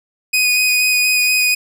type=tone with vibrato; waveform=sawtooth; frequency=2489 Hz; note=D#7; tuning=in tune; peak=-9 dBFS; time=0.33-1.55 s; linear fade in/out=10 ms; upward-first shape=square; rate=4.2 Hz; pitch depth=9 cents each way; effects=none